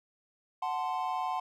triangle chord, F# diminished, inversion none, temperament equal with one note detuned, 740 / 880 / 1038.7 Hz, F#5 / A5 / C6, 0 / 0 / -13 cents, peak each -32 / -34 / -33 dBFS, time 0.62-1.4 s, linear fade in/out 5 ms, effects none

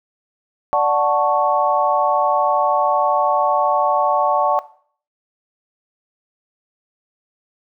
sine chord, D major seventh, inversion none, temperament equal, 587.3 / 740 / 880 / 1108.7 Hz, D5 / F#5 / A5 / C#6, 0 / 0 / 0 / 0 cents, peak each -19 dBFS, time 0.73-4.59 s, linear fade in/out 0 ms, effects noise-tail reverb RT60 0.5 s tail -17 dB re dry

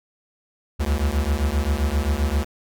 square beating tone pair, 68.3 / 75.9 Hz, C#2 / D#2, -25 / -42 cents, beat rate 7.6 Hz, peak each -23 dBFS, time 0.79-2.45 s, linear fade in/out 20 ms, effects none

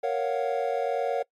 triangle chord, Gb major seventh, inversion first, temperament equal, 466.2 / 554.4 / 698.5 / 740 Hz, Bb4 / Db5 / F5 / Gb5, 0 / 0 / 0 / 0 cents, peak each -27 / -27 / -30 / -29 dBFS, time 0.03-1.23 s, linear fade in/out 10 ms, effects noise-tail reverb RT60 0.1 s tail -23 dB re dry + MP3 64 kbps

